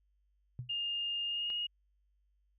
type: tone with exponential decay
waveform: sine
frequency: 123.9 Hz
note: B2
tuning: 6 cents sharp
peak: -34 dBFS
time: 0.59-0.76 s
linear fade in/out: 0 ms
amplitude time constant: 35 ms
type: tone with pitch glide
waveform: sine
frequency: 2823 to 2869 Hz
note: F7 to F7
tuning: +18 to +46 cents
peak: -33 dBFS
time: 0.69-1.67 s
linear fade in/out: 10 ms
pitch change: +28 cents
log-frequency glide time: 1.26-1.55 s
type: click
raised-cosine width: 0.3 ms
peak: -34 dBFS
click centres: 1.502 s
effects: added 50 Hz sine -70 dBFS peak until 2.58 s